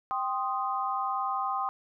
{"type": "chord", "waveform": "sine", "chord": "C minor", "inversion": "second", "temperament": "equal", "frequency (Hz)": [784, 1046.5, 1244.5], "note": ["G5", "C6", "Eb6"], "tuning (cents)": [0, 0, 0], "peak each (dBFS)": -32, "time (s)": [0.11, 1.69], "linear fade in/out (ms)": 0, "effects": []}